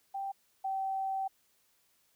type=tone pair in turn; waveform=sine; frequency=784 / 771.9 Hz; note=G5 / G5; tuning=0 / -27 cents; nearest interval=unison; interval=27 cents; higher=first; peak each=-34 / -31 dBFS; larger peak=second; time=0.14-0.32 / 0.64-1.28 s; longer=second; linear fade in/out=10 ms; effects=white hiss -71 dBFS RMS until 2.15 s